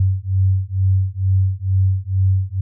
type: beating tone pair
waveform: sine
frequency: 94.1 / 96.3 Hz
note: F#2 / G2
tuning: +30 / -30 cents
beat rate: 2.2 Hz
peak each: -17 dBFS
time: 0-2.61 s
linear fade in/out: 5 ms
effects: none